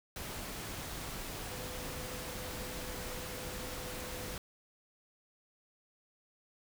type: tone in noise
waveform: sine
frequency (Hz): 503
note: B4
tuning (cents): +32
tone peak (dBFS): -48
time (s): 1.51-4.35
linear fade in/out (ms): 2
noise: pink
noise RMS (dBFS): -42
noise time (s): 0.16-4.38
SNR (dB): -9
effects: none